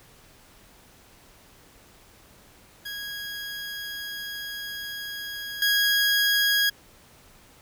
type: tone with level steps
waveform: 20% pulse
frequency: 1649 Hz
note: G#6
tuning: 13 cents flat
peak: -28 / -15 dBFS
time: 2.85-6.7 s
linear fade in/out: 10 ms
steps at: 5.62 s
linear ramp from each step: 2 ms
effects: pink hiss -54 dBFS RMS until 7.61 s